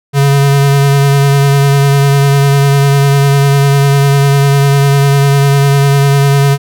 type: tone with vibrato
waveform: square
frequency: 139.8 Hz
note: C#3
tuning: 15 cents sharp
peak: -6 dBFS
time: 0.13-6.58 s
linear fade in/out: 50 ms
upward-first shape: sine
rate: 10 Hz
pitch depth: 19 cents each way
effects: none